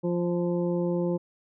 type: harmonic tone with a mistuned harmonic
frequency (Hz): 174.61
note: F3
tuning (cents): 0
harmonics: 1 / 2 / 3 / 5 / 6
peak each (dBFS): -27 / -28 / -31 / -42 / -49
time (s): 0.03-1.18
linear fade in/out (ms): 20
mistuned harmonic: 6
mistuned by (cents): -24
effects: none